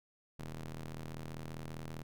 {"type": "ring-modulated tone", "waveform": "sawtooth", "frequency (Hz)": 80.2, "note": "E2", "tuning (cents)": -47, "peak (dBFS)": -35, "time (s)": [0.39, 2.03], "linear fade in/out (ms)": 5, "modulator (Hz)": 62.6, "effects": []}